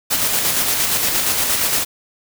white noise with tremolo, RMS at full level -17 dBFS, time 0.1-1.85 s, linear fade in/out 20 ms, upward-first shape square, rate 8.6 Hz, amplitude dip 30%, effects none

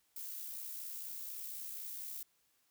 violet noise with amplitude modulation, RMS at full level -43 dBFS, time 0.16-2.23 s, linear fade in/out 5 ms, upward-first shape sine, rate 64.1 Hz, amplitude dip 35%, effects white hiss -75 dBFS RMS until 2.7 s

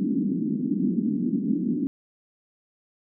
white band-pass noise, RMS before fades -25 dBFS, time 0-1.87 s, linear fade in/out 0 ms, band 180 to 300 Hz, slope 48 dB/octave, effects none

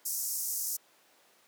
white band-pass noise, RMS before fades -34 dBFS, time 0.05-0.77 s, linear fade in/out 10 ms, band 5400 to 16000 Hz, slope 48 dB/octave, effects pink hiss -63 dBFS RMS until 1.47 s + high-pass 400 Hz 12 dB/octave

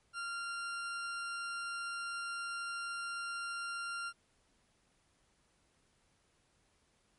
40% pulse tone, 1388 Hz, F6, 11 cents flat, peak -37 dBFS, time 0.13-4.13 s, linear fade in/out 50 ms, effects pink hiss -73 dBFS RMS until 7.18 s + MP3 48 kbps

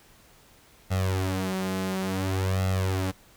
sawtooth tone with flanger, 94.5 Hz, F#2, 37 cents sharp, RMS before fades -27 dBFS, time 0.9-3.12 s, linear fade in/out 20 ms, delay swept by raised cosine 1.5 to 5.9 ms, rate 0.57 Hz, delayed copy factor +0.95, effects pink hiss -56 dBFS RMS until 3.36 s

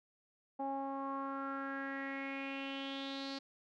sawtooth tone with low-pass filter sweep, 273 Hz, C#4, 26 cents flat, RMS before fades -41 dBFS, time 0.59-3.39 s, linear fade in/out 10 ms, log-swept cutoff 780 to 4500 Hz, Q 5.7, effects none

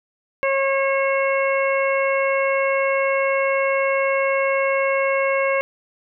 harmonic tone, 544 Hz, C#5, 33 cents flat, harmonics 1 / 2 / 3 / 4 / 5, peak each -19 / -25 / -29 / -24 / -31 dBFS, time 0.43-5.61 s, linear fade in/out 0 ms, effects none

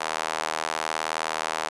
sawtooth tone with high-pass filter, 79.2 Hz, D#2, 31 cents sharp, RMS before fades -29 dBFS, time 0-1.69 s, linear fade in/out 10 ms, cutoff 840 Hz, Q 1.3, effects resampled to 22050 Hz

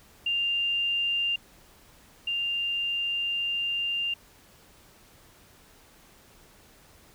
sine tone pair in turn, 2794 / 2794 Hz, F7 / F7, 0 / 0 cents, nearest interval unison, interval 0 cents, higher neither, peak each -24 / -26 dBFS, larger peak first, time 0.26-1.36 / 2.27-4.14 s, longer second, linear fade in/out 5 ms, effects pink hiss -56 dBFS RMS until 7.14 s

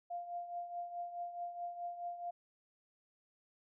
sine tone with tremolo, 698.5 Hz, F5, in tune, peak -37 dBFS, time 0.1-2.31 s, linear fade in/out 10 ms, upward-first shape triangle, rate 4.7 Hz, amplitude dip 70%, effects none

